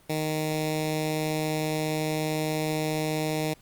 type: tone with notch filter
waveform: 10% pulse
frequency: 155.2 Hz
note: D#3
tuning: 4 cents flat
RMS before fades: -28 dBFS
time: 0.09-3.54 s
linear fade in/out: 10 ms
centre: 1200 Hz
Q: 1.2
effects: pink hiss -58 dBFS RMS until 3.61 s + Opus 32 kbps